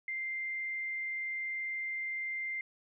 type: tone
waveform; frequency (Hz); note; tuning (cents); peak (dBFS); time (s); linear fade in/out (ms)
sine; 2093; C7; 0; -34; 0.08-2.61; 2
effects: none